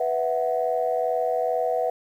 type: chord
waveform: sine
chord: B suspended fourth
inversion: none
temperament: just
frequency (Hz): 493.9 / 658.5 / 740.8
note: B4 / E5 / F#5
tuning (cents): 0 / -2 / +2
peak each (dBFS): -25 / -25 / -26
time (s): 0-1.9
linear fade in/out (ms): 5
effects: tanh soft clip ceiling -12 dBFS + 9-bit